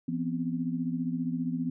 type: tone cluster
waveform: sine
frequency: 168.4 / 248.1 / 263.1 Hz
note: E3 / B3 / C4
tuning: +37 / +8 / +10 cents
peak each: -33 / -31 / -35 dBFS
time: 0.08-1.7 s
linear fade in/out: 5 ms
effects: none